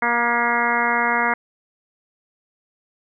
harmonic tone with a mistuned harmonic, 237.1 Hz, A#3, 30 cents sharp, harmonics 1 / 2 / 3 / 4 / 5 / 6 / 7 / 8 / 9, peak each -29 / -29 / -26 / -23 / -26 / -25 / -25 / -26 / -26 dBFS, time 0.02-1.34 s, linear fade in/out 5 ms, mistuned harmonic 8, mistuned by +31 cents, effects none

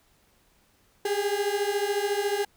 35% pulse beating tone pair, 400 / 414 Hz, G4 / G#4, +35 / -5 cents, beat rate 14 Hz, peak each -26 dBFS, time 1.05-2.45 s, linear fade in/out 5 ms, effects pink hiss -64 dBFS RMS until 2.56 s

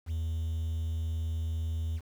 triangle tone, 81 Hz, E2, 30 cents flat, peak -27 dBFS, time 0.06-2.01 s, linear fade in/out 50 ms, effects tanh soft clip ceiling -23 dBFS + 9-bit

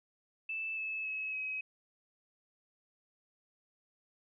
sine tone with pitch steps, 2637 / 2605 / 2574 / 2543 Hz, E7 / E7 / E7 / D#7, 0 / -21 / -42 / +37 cents, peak -35 dBFS, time 0.49-1.61 s, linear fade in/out 5 ms, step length 280 ms, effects none

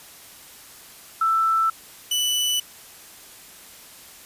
sine / sawtooth tone pair in turn, 1326 / 2977 Hz, E6 / F#7, +10 / +10 cents, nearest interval octave + major second, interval 1400 cents, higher second, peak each -17 dBFS, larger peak neither, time 1.21-1.7 / 2.11-2.6 s, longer neither, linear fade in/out 5 ms, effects white hiss -45 dBFS RMS until 4.25 s + resampled to 32000 Hz

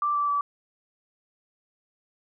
sine tone with pitch steps, 1174.7 / 1163.2 / 1151.9 Hz, D6 / D6 / D6, 0 / -17 / -34 cents, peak -22 dBFS, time 0.02-0.41 s, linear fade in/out 2 ms, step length 130 ms, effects none

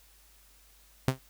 sawtooth tone with exponential decay, 130.81 Hz, C3, in tune, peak -16 dBFS, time 1.08-1.19 s, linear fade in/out 0 ms, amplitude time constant 23 ms, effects added 50 Hz sine -61 dBFS peak until 1.29 s + white hiss -61 dBFS RMS until 1.29 s

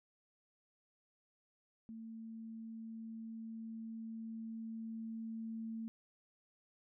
sine tone with level ramp, 224.6 Hz, A3, 36 cents sharp, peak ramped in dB -46 to -40 dBFS, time 1.89-5.88 s, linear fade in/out 0 ms, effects none

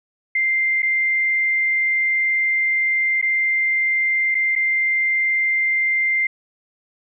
sine tone with dropouts, 2093 Hz, C7, in tune, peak -16 dBFS, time 0.35-6.27 s, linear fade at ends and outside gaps 5 ms, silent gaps 0.821-0.828 / 3.215-3.225 / 4.346-4.35 / 4.554-4.56 s, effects none

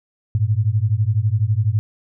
sine beating tone pair, 101.2 / 113.2 Hz, G#2 / A2, -44 / +50 cents, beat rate 12 Hz, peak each -18 / -18 dBFS, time 0.35-1.79 s, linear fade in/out 0 ms, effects none

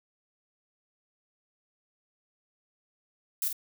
violet noise with echo, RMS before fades -29 dBFS, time 3.42-3.48 s, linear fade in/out 2 ms, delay 49 ms, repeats 1, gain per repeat -6 dB, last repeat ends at 3.529 s, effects none

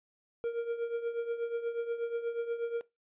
triangle tone with tremolo, 467.2 Hz, A#4, 4 cents sharp, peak -26 dBFS, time 0.44-2.81 s, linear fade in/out 0 ms, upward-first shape triangle, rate 8.3 Hz, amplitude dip 75%, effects noise-tail reverb RT60 0.2 s tail -20 dB re dry + resampled to 8000 Hz

